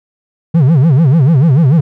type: tone with vibrato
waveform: triangle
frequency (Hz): 146.83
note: D3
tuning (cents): 0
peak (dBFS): -3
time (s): 0.54-1.81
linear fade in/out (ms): 10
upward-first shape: sine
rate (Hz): 6.8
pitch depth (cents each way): 270
effects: none